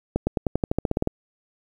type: accelerating click train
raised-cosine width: 2 ms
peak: -8 dBFS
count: 13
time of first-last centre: 0.16-1.074 s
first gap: 110 ms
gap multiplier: 0.93
effects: 8-bit